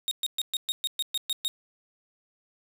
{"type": "tone bursts", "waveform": "40% pulse", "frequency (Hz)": 3729, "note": "A#7", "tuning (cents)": 0, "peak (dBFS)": -24, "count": 10, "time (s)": [0.08, 1.48], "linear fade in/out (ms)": 0, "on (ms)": 32, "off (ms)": 120, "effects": []}